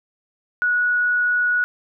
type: tone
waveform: sine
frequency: 1463 Hz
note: F#6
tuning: 20 cents flat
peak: -16 dBFS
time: 0.62-1.64 s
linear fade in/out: 0 ms
effects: none